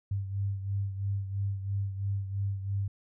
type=beating tone pair; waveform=sine; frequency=98.4 / 101.4 Hz; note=G2 / G#2; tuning=+7 / -41 cents; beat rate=3 Hz; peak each=-30 / -37 dBFS; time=0.11-2.88 s; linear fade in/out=5 ms; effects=none